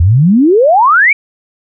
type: exponential sweep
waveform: sine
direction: up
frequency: 78.5 to 2358 Hz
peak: -4 dBFS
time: 0-1.13 s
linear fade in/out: 5 ms
effects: none